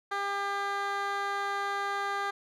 15% pulse tone with band-pass filter, 400.2 Hz, G4, 36 cents sharp, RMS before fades -32 dBFS, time 0.11-2.31 s, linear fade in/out 10 ms, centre 1400 Hz, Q 0.81, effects none

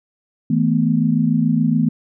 sine chord, E suspended fourth, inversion none, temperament equal with one note detuned, 160.68 / 220 / 246.9 Hz, E3 / A3 / B3, -44 / 0 / 0 cents, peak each -18 dBFS, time 0.5-1.89 s, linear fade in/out 5 ms, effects none

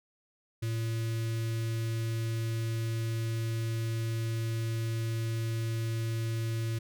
square tone with notch filter, 113.5 Hz, A#2, 46 cents flat, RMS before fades -32 dBFS, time 0.62-6.79 s, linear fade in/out 10 ms, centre 820 Hz, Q 0.59, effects none

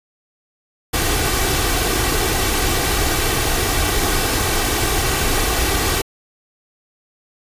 pink noise with comb filter, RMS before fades -18 dBFS, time 0.93-6.02 s, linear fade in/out 10 ms, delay 2.6 ms, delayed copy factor +0.55, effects resampled to 32000 Hz

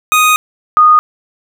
25% pulse / sine tone pair in turn, 1244.5 / 1233.1 Hz, D#6 / D#6, 0 / -16 cents, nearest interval unison, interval 16 cents, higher first, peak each -3 dBFS, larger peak neither, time 0.12-0.36 / 0.77-0.99 s, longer first, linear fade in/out 0 ms, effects none

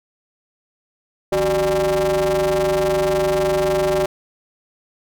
45% pulse ring-modulated tone, 110.4 Hz, A2, 6 cents sharp, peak -13 dBFS, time 1.32-4.06 s, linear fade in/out 5 ms, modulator 485 Hz, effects none

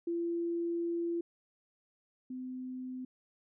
sine tone pair in turn, 340.2 / 255.6 Hz, F4 / C4, -45 / -40 cents, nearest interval perfect fourth, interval 495 cents, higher first, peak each -31 / -38 dBFS, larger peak first, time 0.07-1.21 / 2.3-3.05 s, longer first, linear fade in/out 5 ms, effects none

